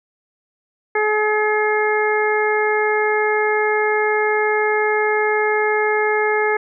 harmonic tone, 425.6 Hz, G#4, 42 cents sharp, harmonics 1 / 2 / 3 / 4 / 5, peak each -18 / -22 / -27 / -23 / -23 dBFS, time 0.95-6.57 s, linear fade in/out 5 ms, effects none

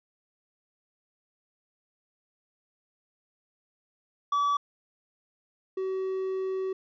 triangle tone pair in turn, 1147 / 379.2 Hz, D6 / F#4, -41 / +43 cents, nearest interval octave + perfect fifth, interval 1916 cents, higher first, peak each -21 / -26 dBFS, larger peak first, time 4.32-4.57 / 5.77-6.73 s, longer second, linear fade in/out 5 ms, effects resampled to 16000 Hz

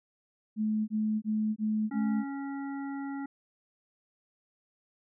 sine tone bursts, 215.4 Hz, A3, 37 cents flat, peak -26 dBFS, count 5, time 0.56-2.244 s, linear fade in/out 50 ms, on 320 ms, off 21 ms
harmonic tone, 277.2 Hz, C#4, in tune, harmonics 1 / 3 / 5 / 7, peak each -34 / -44 / -48 / -51 dBFS, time 1.91-3.26 s, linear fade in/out 5 ms
effects none

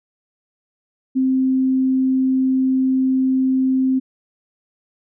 sine tone, 261.6 Hz, C4, in tune, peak -14 dBFS, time 1.15-4 s, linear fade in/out 20 ms, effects none

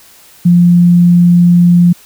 sine tone, 174.61 Hz, F3, in tune, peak -3 dBFS, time 0.45-1.93 s, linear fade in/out 10 ms, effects white hiss -41 dBFS RMS until 2.05 s

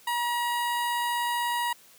sawtooth tone with notch filter, 956 Hz, A#5, 43 cents sharp, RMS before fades -28 dBFS, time 0.07-1.73 s, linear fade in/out 5 ms, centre 5700 Hz, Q 1.7, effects white hiss -55 dBFS RMS until 1.98 s + high-pass 100 Hz 12 dB/octave

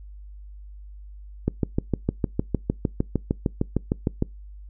click train, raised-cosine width 3 ms, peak -8 dBFS, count 19, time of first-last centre 1.48-4.224 s, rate 6.56 Hz, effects noise-tail reverb RT60 0.2 s tail -25 dB re dry + added 50 Hz sine -39 dBFS peak until 4.69 s

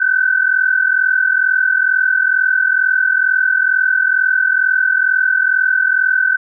sine tone pair together, 1500 / 1542.2 Hz, F#6 / G6, +23 / -29 cents, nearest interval unison, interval 48 cents, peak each -14 dBFS, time 0-6.37 s, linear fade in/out 10 ms, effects none

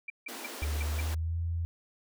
sine tone bursts, 2349 Hz, D7, in tune, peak -35 dBFS, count 6, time 0.08-1.006 s, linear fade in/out 5 ms, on 21 ms, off 160 ms
pink high-pass noise, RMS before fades -42 dBFS, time 0.28-1.15 s, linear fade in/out 10 ms, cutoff 220 Hz, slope 96 dB/octave
sine tone with pitch glide, 74.5 to 84.11 Hz, D2 to E2, +25 to +35 cents, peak -29 dBFS, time 0.62-1.65 s, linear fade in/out 0 ms, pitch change +210 cents, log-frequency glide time 0.84-1.37 s
effects none

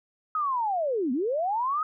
sine linear two-way sweep, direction down then up, 1283 to 233 to 1283 Hz, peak -24 dBFS, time 0.35-1.83 s, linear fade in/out 2 ms, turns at 1.12 s, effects none

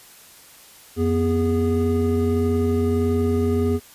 triangle tone cluster, 88.5 / 243.9 / 410.6 Hz, F2 / B3 / G#4, +23 / -21 / -20 cents, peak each -20 dBFS, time 0.96-3.8 s, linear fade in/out 50 ms, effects white hiss -47 dBFS RMS until 3.94 s + resampled to 32000 Hz

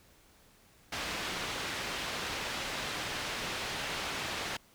white low-pass noise, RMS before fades -37 dBFS, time 0.92-4.57 s, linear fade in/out 5 ms, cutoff 3500 Hz, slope 12 dB/octave, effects pink hiss -62 dBFS RMS until 4.74 s

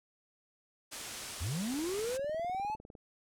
white low-pass noise, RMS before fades -44 dBFS, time 0.91-2.18 s, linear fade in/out 20 ms, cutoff 10000 Hz, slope 24 dB/octave
triangle linear sweep, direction up, 68.2 to 880 Hz, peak -31 dBFS, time 1.4-2.76 s, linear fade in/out 20 ms
click train, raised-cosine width 2 ms, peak -37 dBFS, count 25, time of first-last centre 1.74-2.952 s, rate 19.8 Hz
effects none

